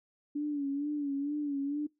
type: tone with vibrato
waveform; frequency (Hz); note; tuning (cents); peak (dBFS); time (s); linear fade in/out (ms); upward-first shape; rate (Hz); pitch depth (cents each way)
sine; 287.1; D4; -39; -30; 0.35-1.87; 10; sine; 2.2; 64
effects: noise-tail reverb RT60 0.2 s tail -23 dB re dry